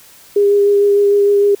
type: tone with vibrato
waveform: sine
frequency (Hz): 405.4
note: G#4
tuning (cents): -42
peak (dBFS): -8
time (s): 0.36-1.55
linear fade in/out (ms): 5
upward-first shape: sine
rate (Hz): 6.6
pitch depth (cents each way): 13
effects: white hiss -43 dBFS RMS until 1.6 s